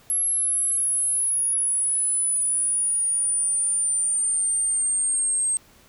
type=exponential sweep; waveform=sine; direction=down; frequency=11175 to 8372 Hz; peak=-19 dBFS; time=0.1-5.57 s; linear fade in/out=0 ms; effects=tanh soft clip ceiling -16 dBFS + pink hiss -54 dBFS RMS until 5.88 s